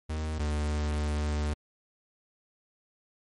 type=tone pair in turn; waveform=45% pulse; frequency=77.78 / 74.83 Hz; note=D#2 / D2; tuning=0 / +33 cents; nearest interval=minor second; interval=67 cents; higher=first; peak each=-30 / -27 dBFS; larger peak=second; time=0.09-0.39 / 0.39-1.54 s; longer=second; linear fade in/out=10 ms; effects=MP3 48 kbps